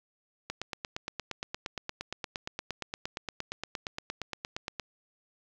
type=click train; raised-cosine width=0.2 ms; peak=-17 dBFS; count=38; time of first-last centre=0.5-4.797 s; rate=8.61 Hz; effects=low-pass 7000 Hz 12 dB/octave + 8-bit